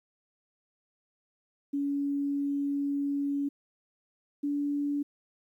sine tone pair in turn, 282.7 / 287.5 Hz, C#4 / D4, +34 / -37 cents, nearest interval unison, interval 29 cents, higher second, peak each -27 dBFS, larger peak neither, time 1.73-3.49 / 4.43-5.03 s, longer first, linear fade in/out 10 ms, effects 11-bit

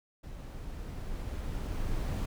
brown noise with level ramp, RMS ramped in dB -43 to -31 dBFS, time 0.23-2.26 s, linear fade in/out 10 ms, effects none

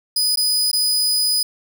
sawtooth tone with dropouts, 4978 Hz, D#8, in tune, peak -13 dBFS, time 0.16-1.43 s, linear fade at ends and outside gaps 5 ms, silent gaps 0.358-0.372 / 0.715-0.73 s, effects none

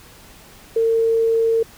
sine tone, 454 Hz, A#4, 46 cents flat, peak -14 dBFS, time 0.76-1.63 s, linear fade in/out 5 ms, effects pink hiss -45 dBFS RMS until 1.77 s

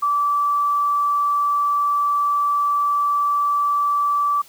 sine tone, 1159 Hz, D6, 23 cents flat, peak -16 dBFS, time 0.02-4.42 s, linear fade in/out 10 ms, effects white hiss -48 dBFS RMS until 4.48 s

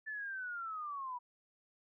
sine linear sweep, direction down, 1760 to 963 Hz, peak -39 dBFS, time 0.06-1.19 s, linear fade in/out 20 ms, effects none

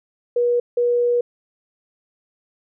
sine tone pair in turn, 482.3 / 482.3 Hz, B4 / B4, -41 / -41 cents, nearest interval unison, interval 0 cents, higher neither, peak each -15 dBFS, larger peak neither, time 0.36-0.6 / 0.77-1.21 s, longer second, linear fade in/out 5 ms, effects none

